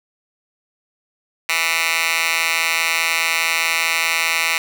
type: tone with high-pass filter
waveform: 10% pulse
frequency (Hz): 164.81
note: E3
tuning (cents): 0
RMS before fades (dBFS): -19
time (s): 1.49-4.58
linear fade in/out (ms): 2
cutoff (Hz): 1900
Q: 2.2
effects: none